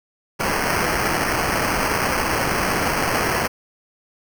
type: noise with sample-and-hold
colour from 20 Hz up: blue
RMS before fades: -21 dBFS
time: 0.39-3.48 s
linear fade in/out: 20 ms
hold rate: 3675 Hz
effects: none